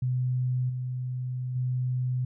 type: tone with level steps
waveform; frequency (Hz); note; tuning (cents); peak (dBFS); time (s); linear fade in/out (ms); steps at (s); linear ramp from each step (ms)
sine; 126.5; B2; +42; -24 / -29 / -25; 0.02-2.25; 5; 0.69 / 1.55; 10
effects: none